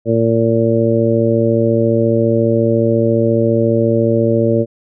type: harmonic tone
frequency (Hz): 114.4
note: A#2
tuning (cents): -32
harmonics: 1 / 2 / 3 / 4 / 5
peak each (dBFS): -17 / -17 / -17 / -17 / -17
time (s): 0.05-4.66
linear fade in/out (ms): 50
effects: none